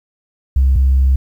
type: tone pair in turn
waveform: sine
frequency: 66.5 / 66.5 Hz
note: C2 / C2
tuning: +29 / +29 cents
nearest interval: unison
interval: 0 cents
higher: neither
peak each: -7 dBFS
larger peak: neither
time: 0.56-0.76 / 0.76-1.16 s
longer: second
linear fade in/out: 5 ms
effects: tanh soft clip ceiling -6 dBFS + 8-bit